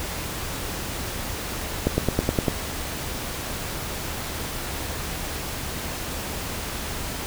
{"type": "accelerating click train", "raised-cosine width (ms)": 2, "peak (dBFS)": -6, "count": 7, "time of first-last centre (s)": [1.87, 2.482], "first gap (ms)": 110, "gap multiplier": 0.97, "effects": ["added 74 Hz sine -39 dBFS peak until 7.26 s", "pink hiss -31 dBFS RMS until 7.26 s"]}